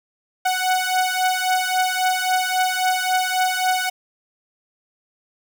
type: beating tone pair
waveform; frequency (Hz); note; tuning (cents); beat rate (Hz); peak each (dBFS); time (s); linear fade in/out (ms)
sawtooth; 740 / 743.7; F#5 / F#5; 0 / +9; 3.7; -17 / -18; 0.45-3.9; 10
effects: none